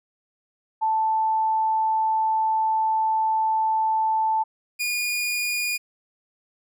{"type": "tone pair in turn", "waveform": ["sine", "sawtooth"], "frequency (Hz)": [880, 2439], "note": ["A5", "D#7"], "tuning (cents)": [0, -35], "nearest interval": "octave + tritone", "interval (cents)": 1765, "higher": "second", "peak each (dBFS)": [-19, -20], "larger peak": "first", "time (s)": [[0.81, 4.44], [4.79, 5.78]], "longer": "first", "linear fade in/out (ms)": 20, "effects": []}